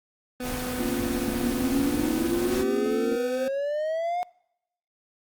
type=tone with pitch glide; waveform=25% pulse; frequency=250 to 254.1 Hz; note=B3 to B3; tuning=+21 to +49 cents; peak=-27 dBFS; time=0.4-3.48 s; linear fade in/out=2 ms; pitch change=+28 cents; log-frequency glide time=1.93-2.86 s
type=noise; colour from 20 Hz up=pink; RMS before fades=-33 dBFS; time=0.41-2.65 s; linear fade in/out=50 ms
type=chord; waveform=sine; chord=Bb minor; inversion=none; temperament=equal; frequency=233.1 / 277.2 / 349.2 Hz; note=Bb3 / Db4 / F4; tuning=0 / 0 / 0 cents; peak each=-31 dBFS; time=0.79-3.16 s; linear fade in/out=5 ms
type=exponential sweep; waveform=triangle; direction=up; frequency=224.9 to 723 Hz; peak=-23 dBFS; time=1.28-4.23 s; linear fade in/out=0 ms
effects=noise-tail reverb RT60 0.8 s tail -24 dB re dry + Opus 24 kbps